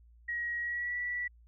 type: tone with pitch glide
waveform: sine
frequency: 1900 to 1953.4 Hz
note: A#6 to B6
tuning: +33 to -20 cents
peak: -32 dBFS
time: 0.28-1.28 s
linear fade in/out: 10 ms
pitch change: +47 cents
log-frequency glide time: 0.6-0.97 s
effects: added 58 Hz sine -56 dBFS peak until 1.47 s